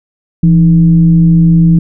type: tone with frequency modulation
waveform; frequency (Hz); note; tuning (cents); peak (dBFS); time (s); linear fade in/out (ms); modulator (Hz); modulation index
sine; 167.3; E3; +26; -3; 0.43-1.79; 5; 141; 0.38
effects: none